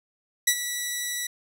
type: tone with ADSR envelope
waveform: 10% pulse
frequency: 1952 Hz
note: B6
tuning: 21 cents flat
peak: -7 dBFS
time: 0.47-1.27 s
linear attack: 8 ms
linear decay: 65 ms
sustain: -12 dB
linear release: 5 ms
effects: none